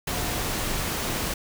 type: tone in noise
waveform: sine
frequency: 719 Hz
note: F#5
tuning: 50 cents flat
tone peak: -38 dBFS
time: 0.12-0.41 s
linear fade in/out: 5 ms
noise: pink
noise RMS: -28 dBFS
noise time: 0.07-1.34 s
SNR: -13 dB
effects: none